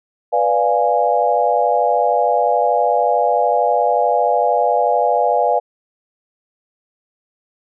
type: chord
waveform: sine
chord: B diminished seventh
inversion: none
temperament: equal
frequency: 493.9 / 587.3 / 698.5 / 830.6 Hz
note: B4 / D5 / F5 / Ab5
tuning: 0 / 0 / 0 / 0 cents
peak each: -19 / -19 / -17 / -18 dBFS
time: 0.32-5.6 s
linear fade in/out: 20 ms
effects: none